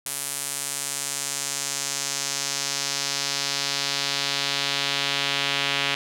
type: tone with band-pass filter sweep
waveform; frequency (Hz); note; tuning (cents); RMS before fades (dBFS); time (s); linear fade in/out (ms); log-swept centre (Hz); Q
sawtooth; 140; C#3; +18; -27; 0.06-5.95; 2; 10000 to 3000; 1.7
effects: none